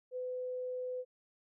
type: tone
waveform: sine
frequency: 504 Hz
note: B4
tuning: 35 cents sharp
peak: -36 dBFS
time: 0.11-1.05 s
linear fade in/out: 50 ms
effects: none